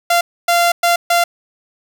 sawtooth tone bursts at uneven times, 691 Hz, F5, 19 cents flat, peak -7 dBFS, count 4, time 0.1-0.21 / 0.48-0.72 / 0.83-0.96 / 1.1-1.24 s, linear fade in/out 5 ms, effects none

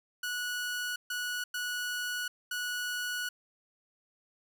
sawtooth tone bursts at uneven times, 1468 Hz, F#6, 14 cents flat, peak -29 dBFS, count 4, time 0.23-0.96 / 1.1-1.44 / 1.54-2.28 / 2.51-3.29 s, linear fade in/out 5 ms, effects none

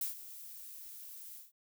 violet noise with ADSR envelope, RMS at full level -34 dBFS, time 0.01-1.52 s, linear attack 3 ms, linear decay 130 ms, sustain -15 dB, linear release 170 ms, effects none

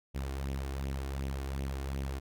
sawtooth tone with flanger, 67.8 Hz, C#2, 38 cents flat, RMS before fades -36 dBFS, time 0.14-2.2 s, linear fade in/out 20 ms, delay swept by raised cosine 0.32 to 2.82 ms, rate 2.7 Hz, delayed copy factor +0.55, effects none

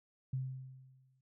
sine tone with exponential decay, 130.81 Hz, C3, in tune, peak -32 dBFS, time 0.33-1.21 s, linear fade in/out 5 ms, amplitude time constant 190 ms, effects none

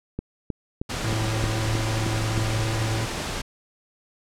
click train, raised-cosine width 3 ms, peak -15 dBFS, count 8, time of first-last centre 0.19-2.377 s, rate 3.2 Hz
pink noise, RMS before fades -29 dBFS, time 0.89-3.42 s, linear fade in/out 10 ms
square tone with pitch glide, 110 to 111.15 Hz, A2 to A2, 0 to +18 cents, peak -25 dBFS, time 1.04-3.05 s, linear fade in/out 5 ms, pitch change +18 cents, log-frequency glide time 2.66-2.73 s
effects low-pass 8000 Hz 12 dB/octave

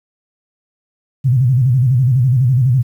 sine tone with vibrato, 126.9 Hz, B2, 47 cents sharp, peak -9 dBFS, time 1.24-2.83 s, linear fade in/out 20 ms, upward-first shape square, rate 12 Hz, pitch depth 110 cents each way, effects 8-bit

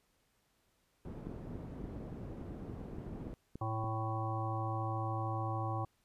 white low-pass noise, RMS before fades -45 dBFS, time 1.05-3.34 s, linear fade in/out 0 ms, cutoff 280 Hz, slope 12 dB/octave
click train, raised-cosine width 3 ms, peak -31 dBFS, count 10, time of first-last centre 1.27-3.841 s, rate 3.5 Hz
harmonic tone, 110.8 Hz, A2, 13 cents sharp, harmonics 1 / 3 / 5 / 7 / 9 / 10, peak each -36 / -44 / -46 / -41 / -45 / -43 dBFS, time 3.61-5.85 s, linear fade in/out 5 ms
effects pink hiss -75 dBFS RMS until 6.04 s + resampled to 32000 Hz

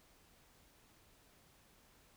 silence, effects pink hiss -67 dBFS RMS until 2.16 s

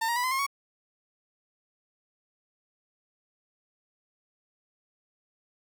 30% pulse tone with pitch steps, 904 / 942.9 / 983.5 / 1025.9 / 1070.1 / 1116.2 Hz, A5 / A#5 / B5 / C6 / C6 / C#6, +47 / +20 / -7 / -34 / +39 / +12 cents, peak -23 dBFS, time 0.01-0.466 s, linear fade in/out 10 ms, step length 76 ms, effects none

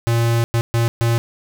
square tone bursts at uneven times, 116.54 Hz, A#2, in tune, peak -15 dBFS, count 4, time 0.07-0.44 / 0.54-0.61 / 0.74-0.88 / 1.01-1.18 s, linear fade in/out 0 ms, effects none

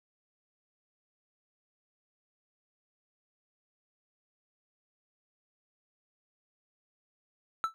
triangle tone with exponential decay, 1322 Hz, E6, 5 cents sharp, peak -21 dBFS, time 7.64-7.74 s, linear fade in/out 0 ms, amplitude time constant 21 ms, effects none

